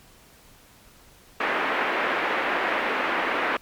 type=band-pass noise; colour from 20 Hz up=white; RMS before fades=-25 dBFS; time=1.4-3.57 s; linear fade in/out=5 ms; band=260 to 2200 Hz; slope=24 dB/octave; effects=pink hiss -53 dBFS RMS until 3.61 s + MP3 96 kbps